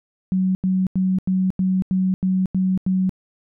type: tone bursts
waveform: sine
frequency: 187.1 Hz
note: F#3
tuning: 20 cents sharp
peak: -16 dBFS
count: 9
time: 0.32-3.094 s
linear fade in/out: 0 ms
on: 230 ms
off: 88 ms
effects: none